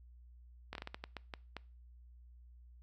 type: slowing click train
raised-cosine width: 0.3 ms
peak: -26 dBFS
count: 10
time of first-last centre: 0.73-1.567 s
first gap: 22 ms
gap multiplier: 1.34
effects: noise-tail reverb RT60 0.4 s tail -23 dB re dry + added 60 Hz sine -55 dBFS peak until 2.82 s